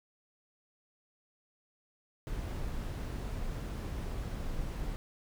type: noise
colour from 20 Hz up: brown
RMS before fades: -37 dBFS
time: 2.27-4.96 s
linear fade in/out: 0 ms
effects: none